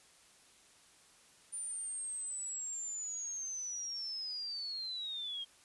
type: linear sweep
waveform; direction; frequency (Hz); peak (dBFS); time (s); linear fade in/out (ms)
sine; down; 9280 to 3202; -38; 1.52-5.45; 20
effects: white hiss -63 dBFS RMS until 5.64 s + resampled to 24000 Hz